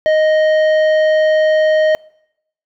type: tone with tanh clipping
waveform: triangle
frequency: 622.3 Hz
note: D#5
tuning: in tune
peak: -11 dBFS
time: 0.06-1.95 s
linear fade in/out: 0 ms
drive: 14 dB
effects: noise-tail reverb RT60 0.8 s tail -26 dB re dry